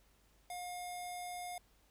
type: tone with low-pass filter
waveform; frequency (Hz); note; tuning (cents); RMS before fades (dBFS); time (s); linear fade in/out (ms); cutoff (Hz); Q
square; 714; F5; +38; -44; 0.5-1.58; 2; 11000; 3.3
effects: added 50 Hz sine -70 dBFS peak until 1.9 s + pink hiss -71 dBFS RMS until 1.9 s